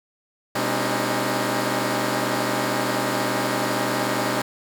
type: tone cluster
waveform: 10% pulse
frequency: 124.5 / 202.1 / 271.1 / 297.8 / 317.4 Hz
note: B2 / G#3 / C#4 / D4 / D#4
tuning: +14 / -47 / -38 / +24 / +35 cents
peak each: -20 dBFS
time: 0.55-4.42 s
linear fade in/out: 5 ms
effects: none